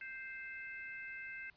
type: harmonic tone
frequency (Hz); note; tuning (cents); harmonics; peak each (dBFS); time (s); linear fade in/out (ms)
523.3; C5; 0; 3 / 4 / 5; -47 / -48 / -51; 0.01-1.5; 2
effects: pink hiss -69 dBFS RMS until 1.56 s + resampled to 11025 Hz